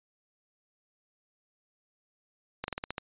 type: slowing click train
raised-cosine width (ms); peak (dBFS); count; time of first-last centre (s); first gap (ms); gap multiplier
0.3; -17; 7; 2.64-2.981; 41; 1.13
effects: resampled to 8000 Hz